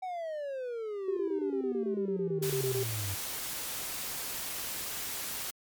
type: exponential sweep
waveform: triangle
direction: down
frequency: 760 to 95 Hz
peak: -32 dBFS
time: 0.02-3.15 s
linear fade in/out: 10 ms
type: tone bursts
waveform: sine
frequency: 392 Hz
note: G4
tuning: in tune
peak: -29 dBFS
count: 16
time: 1.08-2.834 s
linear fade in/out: 5 ms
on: 89 ms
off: 22 ms
type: noise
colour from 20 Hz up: white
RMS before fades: -37 dBFS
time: 2.42-5.51 s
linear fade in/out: 10 ms
effects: MP3 96 kbps